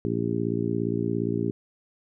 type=harmonic tone; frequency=57.3 Hz; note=A#1; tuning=29 cents flat; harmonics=2 / 3 / 4 / 5 / 6 / 7; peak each=-31 / -31 / -31 / -31 / -31 / -31 dBFS; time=0.05-1.51 s; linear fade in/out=0 ms; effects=none